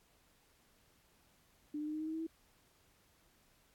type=tone with pitch steps; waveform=sine; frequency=297.7 / 301.5 / 305.4 / 309.3 / 313.2 / 317.2 / 321.3 / 325.4 Hz; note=D4 / D4 / D#4 / D#4 / D#4 / D#4 / E4 / E4; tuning=+24 / +46 / -32 / -10 / +11 / +33 / -44 / -22 cents; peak=-37 dBFS; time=1.74-2.268 s; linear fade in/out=5 ms; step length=66 ms; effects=pink hiss -70 dBFS RMS until 3.74 s + AAC 64 kbps